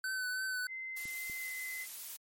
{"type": "tone with vibrato", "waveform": "square", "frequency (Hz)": 1515, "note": "F#6", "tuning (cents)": 40, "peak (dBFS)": -35, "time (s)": [0.04, 0.67], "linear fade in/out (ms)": 2, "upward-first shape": "triangle", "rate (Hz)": 3.1, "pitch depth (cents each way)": 30}
{"type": "tone with pitch glide", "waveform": "sine", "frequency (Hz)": [2067, 2042], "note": ["C7", "C7"], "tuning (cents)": [-22, -43], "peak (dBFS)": -39, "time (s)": [0.67, 1.87], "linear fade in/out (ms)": 50, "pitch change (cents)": -21, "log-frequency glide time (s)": [1.33, 1.52]}
{"type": "noise", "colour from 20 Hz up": "blue", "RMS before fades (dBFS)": -44, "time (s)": [0.96, 2.17], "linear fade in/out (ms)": 10}
{"type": "clicks", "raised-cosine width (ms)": 3, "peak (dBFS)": -40, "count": 2, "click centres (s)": [1.055, 1.298]}
{"effects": ["MP3 64 kbps"]}